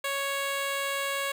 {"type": "tone", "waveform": "10% pulse", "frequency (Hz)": 554.4, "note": "C#5", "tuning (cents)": 0, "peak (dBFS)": -20, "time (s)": [0.04, 1.32], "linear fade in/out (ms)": 5, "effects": []}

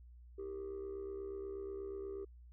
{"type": "tone with amplitude modulation", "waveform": "sine", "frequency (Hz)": 393.4, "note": "G4", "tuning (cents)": 6, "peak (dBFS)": -36, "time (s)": [0.38, 2.25], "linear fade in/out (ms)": 10, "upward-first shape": "sine", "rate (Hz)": 68.3, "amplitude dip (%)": 75, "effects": ["tanh soft clip ceiling -38 dBFS", "added 60 Hz sine -54 dBFS peak until 2.52 s"]}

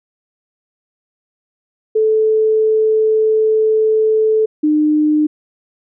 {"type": "tone pair in turn", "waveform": "sine", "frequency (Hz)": [436.4, 303.3], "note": ["A4", "D#4"], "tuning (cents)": [-14, -44], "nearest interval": "tritone", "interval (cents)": 630, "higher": "first", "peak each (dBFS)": -10, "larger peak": "neither", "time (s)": [[1.95, 4.46], [4.63, 5.27]], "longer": "first", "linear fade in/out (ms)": 10, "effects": []}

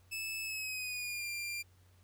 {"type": "tone with pitch glide", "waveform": "sawtooth", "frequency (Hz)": [2615, 2384], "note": ["E7", "D7"], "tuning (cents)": [-15, 25], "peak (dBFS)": -34, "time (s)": [0.11, 1.63], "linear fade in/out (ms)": 20, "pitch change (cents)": -160, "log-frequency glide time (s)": [0.42, 1.29], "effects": ["added 91 Hz sine -62 dBFS peak until 2.03 s", "pink hiss -70 dBFS RMS until 2.03 s"]}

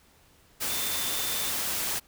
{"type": "tone in noise", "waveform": "sine", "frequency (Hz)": 3561, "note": "A7", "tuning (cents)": 20, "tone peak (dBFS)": -36, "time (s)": [0.69, 1.51], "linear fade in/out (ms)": 20, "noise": "white", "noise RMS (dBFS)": -30, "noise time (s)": [0.6, 2], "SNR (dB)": -9, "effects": ["pink hiss -60 dBFS RMS until 2.07 s"]}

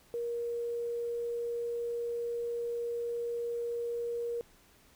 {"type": "tone with quantisation", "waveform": "sine", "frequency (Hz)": 472, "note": "A#4", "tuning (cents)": 22, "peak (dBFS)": -32, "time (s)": [0.14, 4.41], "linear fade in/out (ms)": 0, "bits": 10, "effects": ["pink hiss -62 dBFS RMS until 4.95 s"]}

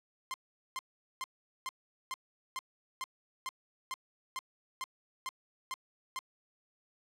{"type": "tone bursts", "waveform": "sawtooth", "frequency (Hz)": 1046.5, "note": "C6", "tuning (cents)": 0, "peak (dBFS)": -32, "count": 14, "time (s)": [0.31, 6.19], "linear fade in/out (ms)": 0, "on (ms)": 30, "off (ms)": 420, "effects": ["low-pass 12000 Hz 12 dB/octave", "11-bit"]}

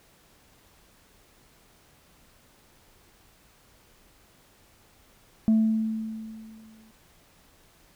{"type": "tone with exponential decay", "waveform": "sine", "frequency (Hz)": 220.4, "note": "A3", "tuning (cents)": 3, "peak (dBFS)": -14, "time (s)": [5.48, 6.91], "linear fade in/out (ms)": 0, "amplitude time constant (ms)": 310, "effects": ["tanh soft clip ceiling -15 dBFS", "pink hiss -59 dBFS RMS until 7.95 s"]}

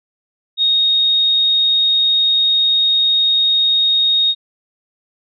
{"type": "tone", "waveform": "sine", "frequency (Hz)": 3729, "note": "A#7", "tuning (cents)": 0, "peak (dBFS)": -11, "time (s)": [0.57, 4.35], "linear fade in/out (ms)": 50, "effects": []}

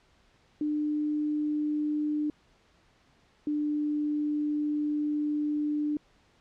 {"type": "tone pair in turn", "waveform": "sine", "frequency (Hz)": [299.9, 297.7], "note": ["D4", "D4"], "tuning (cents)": [36, 24], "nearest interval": "unison", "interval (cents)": 12, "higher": "first", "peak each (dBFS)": -26, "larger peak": "neither", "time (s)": [[0.61, 2.3], [3.47, 5.97]], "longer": "second", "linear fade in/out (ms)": 2, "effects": ["pink hiss -64 dBFS RMS until 6.4 s", "low-pass 5000 Hz 12 dB/octave"]}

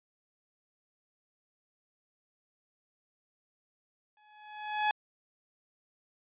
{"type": "tone with exponential growth", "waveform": "sawtooth", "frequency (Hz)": 846, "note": "G#5", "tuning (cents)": 32, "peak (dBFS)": -20, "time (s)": [4.17, 4.91], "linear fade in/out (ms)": 1, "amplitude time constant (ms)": 160, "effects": ["resampled to 8000 Hz"]}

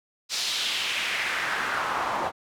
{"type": "noise with band-pass filter sweep", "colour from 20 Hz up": "pink", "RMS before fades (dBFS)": -28, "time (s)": [0.29, 2.32], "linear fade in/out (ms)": 50, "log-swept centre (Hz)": [4800, 810], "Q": 2, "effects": []}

